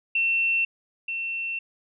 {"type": "tone pair in turn", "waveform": "sine", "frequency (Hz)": [2700, 2700], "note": ["E7", "E7"], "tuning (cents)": [41, 41], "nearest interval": "unison", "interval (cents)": 0, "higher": "neither", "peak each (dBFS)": [-20, -27], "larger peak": "first", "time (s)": [[0.15, 0.65], [1.08, 1.59]], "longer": "second", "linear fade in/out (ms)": 5, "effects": []}